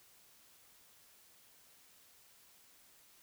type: silence
effects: white hiss -64 dBFS RMS until 3.22 s